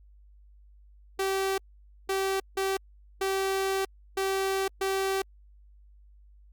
sawtooth tone bursts at uneven times, 386.4 Hz, G4, 25 cents flat, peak -22 dBFS, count 6, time 1.19-1.58 / 2.09-2.4 / 2.57-2.77 / 3.21-3.85 / 4.17-4.68 / 4.81-5.22 s, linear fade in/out 5 ms, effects added 50 Hz sine -52 dBFS peak until 6.52 s + Opus 48 kbps

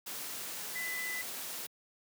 sine tone in noise, 2001 Hz, B6, 22 cents sharp, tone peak -36 dBFS, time 0.75-1.22 s, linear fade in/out 10 ms, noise white, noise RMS -41 dBFS, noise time 0.06-1.67 s, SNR +2 dB, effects high-pass 150 Hz 12 dB/octave

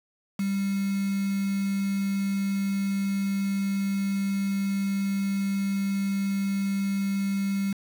sine tone with quantisation, 196.9 Hz, G3, 8 cents sharp, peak -24 dBFS, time 0.39-7.73 s, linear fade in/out 5 ms, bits 6, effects none

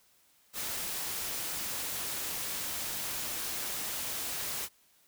white noise, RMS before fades -36 dBFS, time 0.53-4.69 s, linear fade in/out 50 ms, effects white hiss -66 dBFS RMS until 5.07 s

